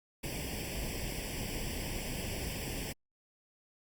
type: noise with comb filter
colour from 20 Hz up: pink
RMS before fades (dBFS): -38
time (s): 0.23-2.93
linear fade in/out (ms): 10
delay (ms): 0.38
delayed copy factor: +0.9
effects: Opus 48 kbps